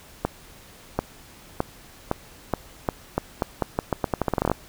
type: accelerating click train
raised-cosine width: 1 ms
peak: -7 dBFS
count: 22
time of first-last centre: 0.25-4.516 s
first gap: 740 ms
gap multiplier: 0.83
effects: pink hiss -48 dBFS RMS until 4.68 s